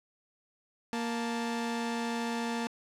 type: tone pair together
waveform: sawtooth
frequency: 233.5 / 880 Hz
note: A#3 / A5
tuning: +3 / 0 cents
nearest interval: octave + major seventh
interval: 2297 cents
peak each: -28 / -34 dBFS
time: 0.93-2.67 s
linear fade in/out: 0 ms
effects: low-pass 8000 Hz 12 dB/octave + 11-bit